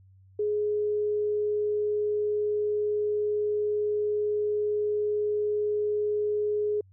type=tone; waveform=sine; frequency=418.9 Hz; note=G#4; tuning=15 cents sharp; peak=-24 dBFS; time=0.39-6.81 s; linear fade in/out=5 ms; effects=added 95 Hz sine -53 dBFS peak until 6.92 s